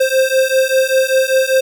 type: beating tone pair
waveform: square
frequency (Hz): 523.3 / 528.4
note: C5 / C5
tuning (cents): 0 / +17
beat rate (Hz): 5.1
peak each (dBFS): -15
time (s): 0-1.61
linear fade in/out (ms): 10
effects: none